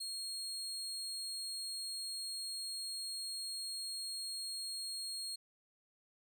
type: tone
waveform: 30% pulse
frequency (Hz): 4265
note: C8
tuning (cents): +32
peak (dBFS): -37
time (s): 0-5.36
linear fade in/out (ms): 10
effects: none